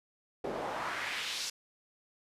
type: noise with band-pass filter sweep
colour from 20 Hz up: pink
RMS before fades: -37 dBFS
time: 0.44-1.5 s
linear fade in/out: 5 ms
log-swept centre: 440 to 5500 Hz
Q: 1.6
effects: resampled to 32000 Hz